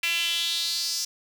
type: tone with high-pass filter sweep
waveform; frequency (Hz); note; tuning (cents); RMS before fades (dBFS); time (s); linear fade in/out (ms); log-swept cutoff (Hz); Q
sawtooth; 337.6; E4; +41; -27; 0.03-1.05; 5; 2500 to 5500; 4.6
effects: none